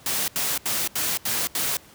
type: noise bursts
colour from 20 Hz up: white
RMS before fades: -25 dBFS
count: 6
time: 0.06-1.77 s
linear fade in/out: 2 ms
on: 220 ms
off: 78 ms
effects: pink hiss -50 dBFS RMS until 1.94 s + high-pass 60 Hz 12 dB/octave